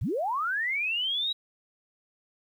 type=linear sweep; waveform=sine; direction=up; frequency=62.1 to 3888 Hz; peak=-26 dBFS; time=0.01-1.33 s; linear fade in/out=10 ms; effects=10-bit